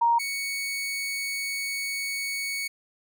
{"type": "tone pair in turn", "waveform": ["sine", "sawtooth"], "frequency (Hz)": [936, 2226], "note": ["A#5", "C#7"], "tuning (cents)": [7, 7], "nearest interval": "octave + minor third", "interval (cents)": 1500, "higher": "second", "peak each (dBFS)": [-18, -25], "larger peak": "first", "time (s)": [[0.01, 0.19], [0.19, 2.68]], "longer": "second", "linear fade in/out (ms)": 10, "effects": []}